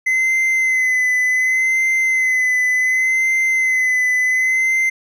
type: tone with vibrato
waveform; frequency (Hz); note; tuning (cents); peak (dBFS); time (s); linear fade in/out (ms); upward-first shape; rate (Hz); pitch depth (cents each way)
triangle; 2041; C7; -44; -12; 0.06-4.9; 10; sine; 0.68; 31
effects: none